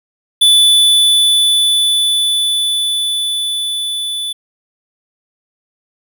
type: tone with level ramp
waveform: square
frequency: 3480 Hz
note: A7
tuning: 20 cents flat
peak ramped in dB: -6 to -19 dBFS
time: 0.41-4.33 s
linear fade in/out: 10 ms
effects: none